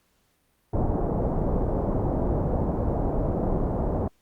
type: low-pass noise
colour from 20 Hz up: pink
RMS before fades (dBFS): -25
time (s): 0.73-4.08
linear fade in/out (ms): 5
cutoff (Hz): 780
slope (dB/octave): 24
effects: pink hiss -68 dBFS RMS until 4.21 s + Opus 48 kbps